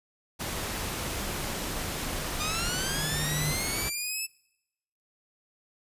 pink noise, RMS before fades -33 dBFS, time 0.39-3.9 s, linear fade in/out 20 ms
sine tone with exponential growth, 150.7 Hz, D3, 45 cents sharp, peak -26 dBFS, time 1.68-3.52 s, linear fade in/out 5 ms, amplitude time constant 400 ms
10% pulse linear sweep, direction up, 1200 to 2640 Hz, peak -22 dBFS, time 2.39-4.27 s, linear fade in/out 20 ms
effects noise-tail reverb RT60 0.9 s tail -25 dB re dry + resampled to 32000 Hz

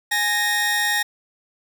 sawtooth tone pair together, 830.6 / 1856 Hz, G#5 / A#6, 0 / -8 cents, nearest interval octave + major second, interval 1392 cents, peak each -22 / -16 dBFS, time 0.11-1.03 s, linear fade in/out 10 ms, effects none

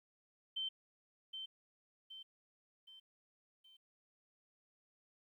sine tone with echo, 3100 Hz, G7, 20 cents flat, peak -37 dBFS, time 0.56-0.69 s, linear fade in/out 10 ms, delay 770 ms, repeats 4, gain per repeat -6 dB, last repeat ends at 3.77 s, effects 13-bit

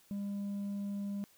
triangle tone with hard clipping, 201.1 Hz, G3, 44 cents sharp, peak -34 dBFS, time 0.11-1.24 s, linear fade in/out 0 ms, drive 1 dB, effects white hiss -65 dBFS RMS until 1.37 s

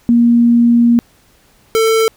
sine / square tone pair in turn, 236.3 / 446.1 Hz, A#3 / A4, +24 / +24 cents, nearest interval major seventh, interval 1100 cents, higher second, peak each -6 / -10 dBFS, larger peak first, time 0.09-0.99 / 1.75-2.08 s, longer first, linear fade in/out 0 ms, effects pink hiss -51 dBFS RMS until 2.16 s

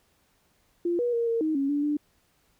sine tone with pitch steps, 345.8 / 482.7 / 467 / 460 / 313.3 / 276 / 289.3 / 295.4 Hz, F4 / B4 / A#4 / A#4 / D#4 / C#4 / D4 / D4, -17 / -40 / +3 / -23 / +12 / -7 / -26 / +10 cents, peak -23 dBFS, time 0.85-1.97 s, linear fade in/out 5 ms, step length 140 ms, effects pink hiss -67 dBFS RMS until 2.59 s

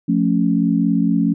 sine chord, F augmented, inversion none, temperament equal with one note detuned, 175.63 / 220 / 277.2 Hz, F3 / A3 / C#4, +10 / 0 / 0 cents, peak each -18 dBFS, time 0.08-1.34 s, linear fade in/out 10 ms, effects none

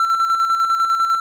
triangle tone with tremolo, 1343 Hz, E6, 32 cents sharp, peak -11 dBFS, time 0-1.2 s, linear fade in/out 2 ms, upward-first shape square, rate 10 Hz, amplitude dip 45%, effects none

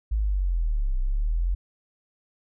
sine linear two-way sweep, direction down then up, 55 to 30.87 to 46.15 Hz, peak -21 dBFS, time 0.11-1.55 s, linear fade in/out 10 ms, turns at 0.98 s, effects none

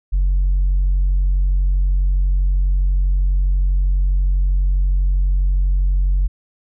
sine tone, 46.17 Hz, F#1, 3 cents flat, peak -11 dBFS, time 0.12-6.28 s, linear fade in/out 20 ms, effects tanh soft clip ceiling -11 dBFS

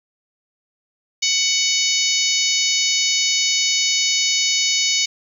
harmonic tone, 745 Hz, F#5, 12 cents sharp, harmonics 3 / 4 / 5 / 6 / 7 / 8 / 9, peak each -24 / -24 / -24 / -24 / -24 / -24 / -24 dBFS, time 1.22-5.06 s, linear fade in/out 10 ms, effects 8-bit

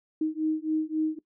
sine beating tone pair, 311.1 / 314.8 Hz, D#4 / D#4, 0 / +20 cents, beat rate 3.7 Hz, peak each -28 dBFS, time 0.21-1.19 s, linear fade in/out 5 ms, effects noise-tail reverb RT60 0.1 s tail -19 dB re dry

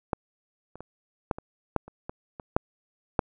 clicks, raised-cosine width 1 ms, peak -11 / -29 / -25 / -11 / -23 / -9 / -30 / -20 / -24 / -6 / -7 dBFS, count 11, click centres 0.132 / 0.756 / 0.806 / 1.312 / 1.385 / 1.763 / 1.88 / 2.095 / 2.398 / 2.565 / 3.192 s, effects none

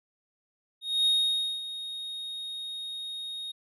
triangle tone with ADSR envelope, 3729 Hz, A#7, in tune, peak -19 dBFS, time 0.81-3.52 s, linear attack 250 ms, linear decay 550 ms, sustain -14 dB, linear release 12 ms, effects resampled to 32000 Hz

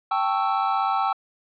triangle chord, A dominant seventh, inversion third, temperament equal, 784 / 880 / 1108.7 / 1318.5 Hz, G5 / A5 / C#6 / E6, 0 / 0 / 0 / 0 cents, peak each -22 / -26 / -27 / -24 dBFS, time 0.11-1.13 s, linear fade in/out 5 ms, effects resampled to 11025 Hz

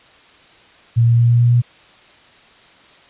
sine tone with pitch steps, 116.7 / 117.51 / 118.33 / 119.15 / 119.98 / 120.82 Hz, A#2 / A#2 / A#2 / A#2 / B2 / B2, +2 / +14 / +26 / +38 / -50 / -38 cents, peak -9 dBFS, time 0.96-1.62 s, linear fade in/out 20 ms, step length 110 ms, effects white hiss -47 dBFS RMS until 3.09 s + resampled to 8000 Hz

